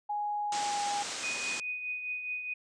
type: tone with pitch glide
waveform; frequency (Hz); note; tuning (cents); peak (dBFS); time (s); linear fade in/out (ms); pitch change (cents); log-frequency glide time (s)
sine; 830.6 to 817.7; G#5 to G#5; 0 to -27; -30; 0.09-1.03; 10; -27; 0.43-0.86
type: low-pass noise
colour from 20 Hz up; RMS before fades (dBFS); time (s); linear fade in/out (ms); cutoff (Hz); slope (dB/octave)
white; -38; 0.52-1.6; 2; 8200; 48
type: tone with tremolo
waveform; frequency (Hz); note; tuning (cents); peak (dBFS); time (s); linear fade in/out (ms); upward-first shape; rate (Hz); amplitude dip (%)
sine; 2489; D#7; 0; -31; 1.23-2.54; 10; triangle; 4.8; 55
effects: high-pass 200 Hz 12 dB/octave + resampled to 22050 Hz